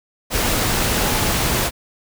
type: tone in noise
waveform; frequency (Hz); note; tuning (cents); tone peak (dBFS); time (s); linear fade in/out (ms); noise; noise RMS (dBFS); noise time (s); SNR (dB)
sine; 856; A5; -48; -30; 0.94-1.35; 50; pink; -19; 0.3-1.71; -14
effects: none